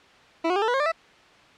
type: tone with pitch steps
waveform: 20% pulse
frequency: 329.6 / 363.6 / 401.1 / 442.5 / 488.2 / 538.5 / 594.1 / 655.4 Hz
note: E4 / F#4 / G4 / A4 / B4 / C5 / D5 / E5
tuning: 0 / -30 / +40 / +10 / -20 / +50 / +20 / -10 cents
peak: -16 dBFS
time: 0.44-0.92 s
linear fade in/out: 10 ms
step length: 60 ms
effects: white hiss -52 dBFS RMS until 1.57 s + low-pass 3000 Hz 12 dB/octave